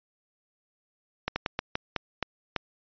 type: slowing click train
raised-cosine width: 0.3 ms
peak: -11 dBFS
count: 8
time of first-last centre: 1.28-2.563 s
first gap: 80 ms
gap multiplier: 1.27
effects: resampled to 11025 Hz